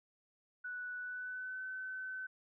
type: tone with pitch glide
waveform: sine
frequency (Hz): 1480 to 1520.7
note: F#6 to F#6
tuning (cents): 0 to +47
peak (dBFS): -40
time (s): 0.64-2.27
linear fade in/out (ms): 10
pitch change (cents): +47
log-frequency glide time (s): 0.98-1.62
effects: none